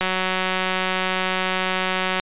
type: click train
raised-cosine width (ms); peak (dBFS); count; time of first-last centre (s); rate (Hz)
0.3; -6; 408; 0.01-2.198; 186
effects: resampled to 8000 Hz